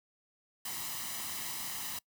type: noise with comb filter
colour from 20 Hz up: white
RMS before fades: -39 dBFS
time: 0.65-1.99 s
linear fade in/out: 5 ms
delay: 1 ms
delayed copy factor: +0.6
effects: noise-tail reverb RT60 0.1 s tail -24 dB re dry + high-pass 100 Hz 12 dB/octave